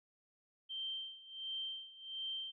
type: tone with tremolo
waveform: sine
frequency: 3136 Hz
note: G7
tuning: in tune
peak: -38 dBFS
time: 0.69-2.52 s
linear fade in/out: 20 ms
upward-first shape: sine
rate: 1.4 Hz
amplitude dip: 85%
effects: none